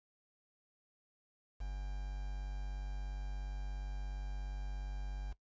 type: tone with quantisation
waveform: triangle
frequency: 48.54 Hz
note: G1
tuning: 16 cents flat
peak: -36 dBFS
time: 1.6-5.33 s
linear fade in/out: 10 ms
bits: 9
effects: noise-tail reverb RT60 0.1 s tail -17 dB re dry + resampled to 16000 Hz